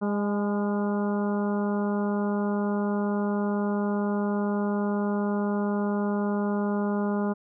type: harmonic tone with a mistuned harmonic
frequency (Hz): 204.2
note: G#3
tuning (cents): -29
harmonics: 1 / 2 / 3 / 4 / 5 / 6 / 7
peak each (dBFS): -25 / -31 / -35 / -37 / -39 / -41 / -42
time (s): 0.01-7.34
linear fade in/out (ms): 20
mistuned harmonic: 4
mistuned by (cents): +32
effects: none